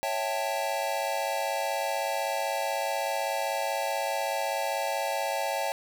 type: chord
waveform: square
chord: A dominant seventh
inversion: first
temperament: equal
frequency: 554.4 / 659.3 / 784 / 880 Hz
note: C#5 / E5 / G5 / A5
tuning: 0 / 0 / 0 / 0 cents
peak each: -34 dBFS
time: 0.03-5.72 s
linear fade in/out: 0 ms
effects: none